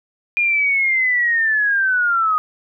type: linear sweep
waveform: sine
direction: down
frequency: 2433 to 1238 Hz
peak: -14 dBFS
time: 0.37-2.38 s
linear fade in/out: 0 ms
effects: none